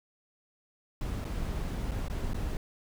brown noise with dropouts, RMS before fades -33 dBFS, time 1.01-2.57 s, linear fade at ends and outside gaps 1 ms, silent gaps 1.244-1.251 / 1.911-1.916 / 2.083-2.099 / 2.334-2.344 s, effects none

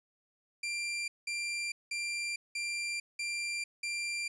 sawtooth tone bursts, 2373 Hz, D7, 17 cents sharp, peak -30 dBFS, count 6, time 0.63-4.28 s, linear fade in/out 5 ms, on 450 ms, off 190 ms, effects resampled to 22050 Hz

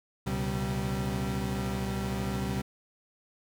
35% pulse tone cluster, 68 / 122.2 / 135.6 / 193.3 Hz, C#2 / B2 / C#3 / G3, -33 / -18 / -38 / -24 cents, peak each -35 / -34 / -35 / -31 dBFS, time 0.26-2.62 s, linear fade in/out 10 ms, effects none

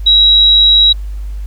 sine tone, 3865 Hz, B7, 38 cents flat, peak -4 dBFS, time 0.06-0.93 s, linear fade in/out 10 ms, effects added 50 Hz sine -19 dBFS peak until 1.46 s + pink hiss -47 dBFS RMS until 1.46 s

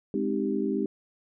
sine chord, Ab major seventh, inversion none, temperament equal, 207.7 / 261.6 / 311.1 / 392 Hz, Ab3 / C4 / Eb4 / G4, 0 / 0 / 0 / 0 cents, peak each -30 / -31 / -31 / -30 dBFS, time 0.14-0.86 s, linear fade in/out 2 ms, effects none

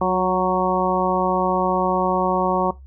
harmonic tone with a mistuned harmonic, 185 Hz, F#3, in tune, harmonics 1 / 2 / 3 / 4 / 5 / 6, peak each -24 / -24 / -24 / -24 / -24 / -24 dBFS, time 0.01-2.71 s, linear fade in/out 5 ms, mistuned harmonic 2, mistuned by -23 cents, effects noise-tail reverb RT60 0.2 s tail -20 dB re dry + added 67 Hz sine -39 dBFS peak until 2.86 s

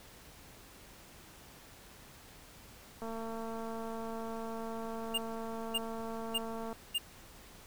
click train, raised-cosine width 1 ms, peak -29 dBFS, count 839, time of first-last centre 3.02-6.728 s, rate 226 Hz
square tone bursts, 2818 Hz, F7, 15 cents sharp, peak -30 dBFS, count 4, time 5.14-6.984 s, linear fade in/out 10 ms, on 41 ms, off 560 ms
effects pink hiss -55 dBFS RMS until 7.66 s

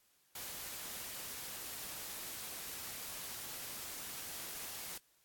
white noise, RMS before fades -45 dBFS, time 0.35-4.98 s, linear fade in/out 5 ms, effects white hiss -72 dBFS RMS until 5.24 s + AAC 64 kbps

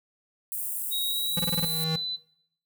white high-pass noise, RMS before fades -32 dBFS, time 0.52-1.84 s, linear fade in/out 0 ms, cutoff 8400 Hz, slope 48 dB/octave
sine tone with pitch glide, 3801 to 4004 Hz, A#7 to B7, +33 to +23 cents, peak -28 dBFS, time 0.91-2.17 s, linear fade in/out 20 ms, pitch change +90 cents, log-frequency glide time 1.07-1.63 s
square tone with exponential growth, 160 Hz, D#3, 49 cents sharp, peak -26 dBFS, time 1.13-1.96 s, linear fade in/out 5 ms, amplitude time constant 180 ms
square tone bursts, 171.1 Hz, F3, 35 cents flat, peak -27 dBFS, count 6, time 1.37-1.649 s, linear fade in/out 2 ms, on 24 ms, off 27 ms
effects noise-tail reverb RT60 0.7 s tail -19 dB re dry

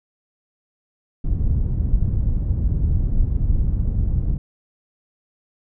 pink low-pass noise, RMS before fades -19 dBFS, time 1.24-4.38 s, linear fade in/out 5 ms, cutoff 110 Hz, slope 12 dB/octave, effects none

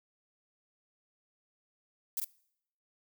violet noise with echo, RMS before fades -33 dBFS, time 2.17-2.2 s, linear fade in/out 2 ms, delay 45 ms, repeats 1, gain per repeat -2 dB, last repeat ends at 2.245 s, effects noise-tail reverb RT60 0.7 s tail -23 dB re dry

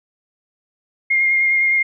sine tone with vibrato, 2127 Hz, C7, 28 cents sharp, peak -13 dBFS, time 1.1-1.83 s, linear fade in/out 10 ms, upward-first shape sine, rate 9.7 Hz, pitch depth 16 cents each way, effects none

